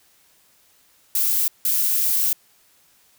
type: noise bursts at uneven times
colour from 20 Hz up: violet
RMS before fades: -20 dBFS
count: 2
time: 1.15-1.48 / 1.65-2.33 s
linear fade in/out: 2 ms
effects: white hiss -58 dBFS RMS until 3.18 s